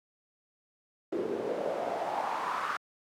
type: noise with band-pass filter sweep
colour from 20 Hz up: pink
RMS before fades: -33 dBFS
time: 1.12-2.77 s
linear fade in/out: 5 ms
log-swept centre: 350 to 1300 Hz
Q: 3.9
effects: high-pass 150 Hz 12 dB/octave